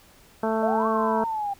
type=harmonic tone; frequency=221.3 Hz; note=A3; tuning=10 cents sharp; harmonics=1 / 2 / 3 / 4 / 5 / 6 / 7; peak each=-27 / -27 / -28 / -29 / -36 / -36 / -39 dBFS; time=0.43-1.24 s; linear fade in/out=2 ms
type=exponential two-way sweep; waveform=sine; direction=up then down; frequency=609 to 1133 to 787 Hz; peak=-25 dBFS; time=0.62-1.54 s; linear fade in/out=10 ms; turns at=0.87 s
effects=pink hiss -54 dBFS RMS until 1.59 s